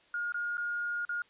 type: tone with dropouts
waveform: sine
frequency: 1426 Hz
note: F6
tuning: 36 cents sharp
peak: -31 dBFS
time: 0.14-1.22 s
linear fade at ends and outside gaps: 2 ms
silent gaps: 0.322-0.343 / 0.571-0.579 / 1.051-1.092 s
effects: white hiss -63 dBFS RMS until 1.29 s + resampled to 8000 Hz